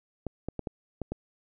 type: clicks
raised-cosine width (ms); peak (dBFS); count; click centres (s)
2; -19; 6; 0.267 / 0.486 / 0.593 / 0.672 / 1.017 / 1.12
effects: none